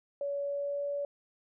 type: tone with pitch glide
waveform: sine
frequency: 566 to 570.9 Hz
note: C#5 to D5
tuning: +36 to -49 cents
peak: -31 dBFS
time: 0.21-1.05 s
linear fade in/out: 2 ms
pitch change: +15 cents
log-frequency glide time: 0.41-0.85 s
effects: none